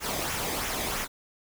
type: noise with flanger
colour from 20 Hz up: pink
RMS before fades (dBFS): -31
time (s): 0-1.08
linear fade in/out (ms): 50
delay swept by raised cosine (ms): 0.22 to 0.73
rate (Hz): 3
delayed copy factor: -0.5
effects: none